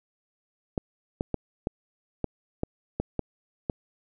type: clicks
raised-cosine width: 2 ms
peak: -13 dBFS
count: 9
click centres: 0.778 / 1.209 / 1.343 / 1.671 / 2.243 / 2.634 / 3 / 3.193 / 3.698 s
effects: none